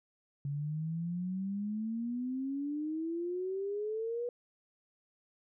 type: exponential sweep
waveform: sine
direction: up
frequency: 139.8 to 488.5 Hz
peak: -33 dBFS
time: 0.45-4.29 s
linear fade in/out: 2 ms
effects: none